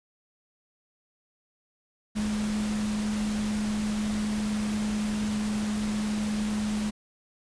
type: tone in noise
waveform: sine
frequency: 211.7 Hz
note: G#3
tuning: 33 cents sharp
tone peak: -26 dBFS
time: 2.15-6.91 s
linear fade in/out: 20 ms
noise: pink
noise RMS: -37 dBFS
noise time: 2.15-6.91 s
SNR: +8 dB
effects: resampled to 22050 Hz